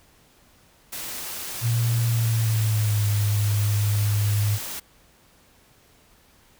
white noise, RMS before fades -33 dBFS, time 0.92-4.8 s, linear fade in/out 10 ms
sine tone with pitch glide, 116.54 to 103.83 Hz, A#2 to G#2, 0 to 0 cents, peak -19 dBFS, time 1.61-4.59 s, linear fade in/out 50 ms, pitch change -200 cents, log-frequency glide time 2.07-3.07 s
effects pink hiss -57 dBFS RMS until 6.59 s

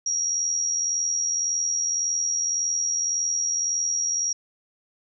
sine tone with amplitude modulation, 5680 Hz, F8, 28 cents sharp, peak -20 dBFS, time 0.06-4.33 s, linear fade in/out 5 ms, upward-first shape sine, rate 81.8 Hz, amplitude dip 45%, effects none

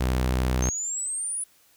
sawtooth tone, 63.3 Hz, B1, 43 cents sharp, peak -18 dBFS, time 0-0.7 s, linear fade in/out 10 ms
sine exponential sweep, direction up, 6280 to 10030 Hz, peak -27 dBFS, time 0.62-1.44 s, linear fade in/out 5 ms
effects white hiss -60 dBFS RMS until 1.76 s

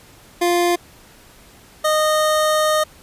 25% pulse tone pair in turn, 349.2 / 616.8 Hz, F4 / D#5, 0 / -15 cents, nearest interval minor seventh, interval 985 cents, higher second, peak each -11 dBFS, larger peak neither, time 0.41-0.76 / 1.84-2.84 s, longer second, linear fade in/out 10 ms, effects pink hiss -47 dBFS RMS until 3.02 s + resampled to 32000 Hz

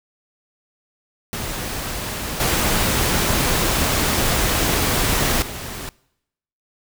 pink noise with level steps, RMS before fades -27 / -19 / -31 dBFS, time 1.33-5.89 s, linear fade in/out 0 ms, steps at 2.4 / 5.42 s, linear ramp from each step 2 ms, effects noise-tail reverb RT60 0.8 s tail -23 dB re dry

